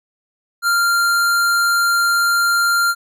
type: tone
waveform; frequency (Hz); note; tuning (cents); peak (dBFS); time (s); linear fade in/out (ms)
square; 1391; F6; -7; -14; 0.62-2.95; 50
effects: none